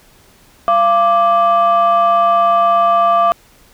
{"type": "tone pair together", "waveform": "sine", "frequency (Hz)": [686, 1174.7], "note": ["F5", "D6"], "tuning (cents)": [-31, 0], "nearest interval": "major sixth", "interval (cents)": 931, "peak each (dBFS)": -10, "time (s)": [0.68, 3.32], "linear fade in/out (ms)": 0, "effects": ["tanh soft clip ceiling -5 dBFS", "pink hiss -48 dBFS RMS until 3.73 s"]}